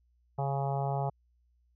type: harmonic tone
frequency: 138.59 Hz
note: C#3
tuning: in tune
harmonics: 1 / 3 / 4 / 5 / 6 / 7 / 8 / 9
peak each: -31 / -40 / -40 / -36 / -36 / -46 / -48 / -51 dBFS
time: 0.38-1.1 s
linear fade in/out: 10 ms
effects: added 60 Hz sine -66 dBFS peak until 1.75 s